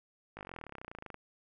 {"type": "slowing click train", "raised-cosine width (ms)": 0.5, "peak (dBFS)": -29, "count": 28, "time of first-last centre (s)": [0.37, 1.143], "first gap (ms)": 19, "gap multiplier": 1.03, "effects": []}